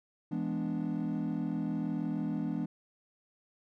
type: chord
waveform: triangle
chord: E dominant seventh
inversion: none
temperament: equal with one note detuned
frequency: 166.73 / 207.7 / 246.9 / 293.7 Hz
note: E3 / G#3 / B3 / D4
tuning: +20 / 0 / 0 / 0 cents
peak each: -34 dBFS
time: 0.31-2.66 s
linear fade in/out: 10 ms
effects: tanh soft clip ceiling -23 dBFS